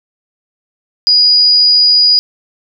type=tone; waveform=sine; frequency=4907 Hz; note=D#8; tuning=25 cents flat; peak=-5 dBFS; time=1.07-2.19 s; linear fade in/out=0 ms; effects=none